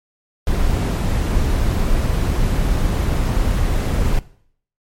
brown noise, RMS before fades -17 dBFS, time 0.47-4.19 s, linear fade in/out 2 ms, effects noise-tail reverb RT60 0.6 s tail -19 dB re dry + MP3 64 kbps

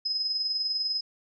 sine tone with tremolo, 5080 Hz, D#8, 35 cents sharp, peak -24 dBFS, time 0.05-1.01 s, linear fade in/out 10 ms, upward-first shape sine, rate 20 Hz, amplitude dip 50%, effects none

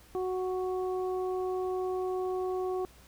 harmonic tone, 370 Hz, F#4, in tune, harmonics 1 / 2 / 3, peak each -30 / -38 / -43 dBFS, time 0.15-2.85 s, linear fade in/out 0 ms, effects added 60 Hz sine -58 dBFS peak until 3.07 s + pink hiss -58 dBFS RMS until 3.07 s

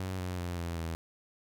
sawtooth tone with pitch steps, 93.6 / 90.67 / 87.84 / 85.09 / 82.43 Hz, F#2 / F#2 / F2 / F2 / E2, +20 / -35 / +11 / -45 / 0 cents, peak -30 dBFS, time 0-0.95 s, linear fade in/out 0 ms, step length 190 ms, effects none

